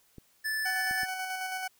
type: clicks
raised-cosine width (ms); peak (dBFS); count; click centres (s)
3; -33; 3; 0.183 / 0.911 / 1.033
type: tone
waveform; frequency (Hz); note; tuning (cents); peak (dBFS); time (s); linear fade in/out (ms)
square; 1748; A6; -12; -30; 0.44-1.06; 20
type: tone with tremolo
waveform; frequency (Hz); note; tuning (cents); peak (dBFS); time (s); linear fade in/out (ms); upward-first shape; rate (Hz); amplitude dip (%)
20% pulse; 750; F#5; +23; -27; 0.65-1.68; 10; square; 9.2; 30
effects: white hiss -66 dBFS RMS until 1.79 s